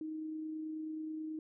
sine tone with amplitude modulation, 313 Hz, D#4, 10 cents sharp, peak -37 dBFS, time 0.01-1.39 s, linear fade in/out 2 ms, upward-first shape sine, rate 29.3 Hz, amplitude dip 25%, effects none

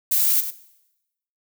violet noise with echo, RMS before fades -19 dBFS, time 0.11-0.41 s, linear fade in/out 10 ms, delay 99 ms, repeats 1, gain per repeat -10 dB, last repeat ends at 0.509 s, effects noise-tail reverb RT60 0.9 s tail -18 dB re dry

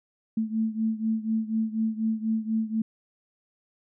sine beating tone pair, 220 / 224.1 Hz, A3 / A3, 0 / +32 cents, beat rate 4.1 Hz, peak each -26 / -29 dBFS, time 0.37-2.82 s, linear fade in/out 5 ms, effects none

